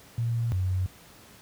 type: tone pair in turn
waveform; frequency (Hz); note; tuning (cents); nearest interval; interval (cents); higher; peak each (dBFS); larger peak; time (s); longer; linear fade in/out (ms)
sine; 116.8 / 92.7; A#2 / F#2; +4 / +4; major third; 400; first; -24 / -23; second; 0.18-0.52 / 0.52-0.86; neither; 0
effects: pink hiss -52 dBFS RMS until 1.41 s + high-pass 60 Hz 12 dB/octave